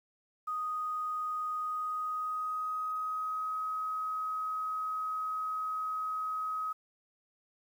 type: tone with pitch glide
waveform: sine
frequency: 1244.5 to 1267.7 Hz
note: D#6 to D#6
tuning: 0 to +32 cents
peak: -32 dBFS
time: 0.47-6.73 s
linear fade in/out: 10 ms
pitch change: +32 cents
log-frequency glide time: 1.59-3.6 s
effects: 10-bit